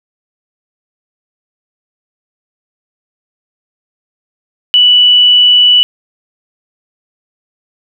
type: tone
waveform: sine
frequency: 2960 Hz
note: F#7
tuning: in tune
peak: -3 dBFS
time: 4.74-5.83 s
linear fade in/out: 0 ms
effects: none